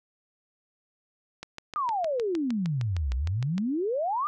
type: click train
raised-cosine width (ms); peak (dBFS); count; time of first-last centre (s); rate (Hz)
0.2; -20; 15; 1.43-3.581; 6.51
type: exponential two-way sweep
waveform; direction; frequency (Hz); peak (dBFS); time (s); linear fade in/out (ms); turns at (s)
sine; down then up; 1244.5 to 59.3 to 1244.5; -25; 1.76-4.27; 0; 3.14
effects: none